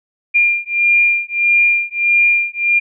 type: beating tone pair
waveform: sine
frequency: 2400 / 2401.6 Hz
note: D7 / D7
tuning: +37 / +38 cents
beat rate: 1.6 Hz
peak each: -14 dBFS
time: 0.34-2.8 s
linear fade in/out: 20 ms
effects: none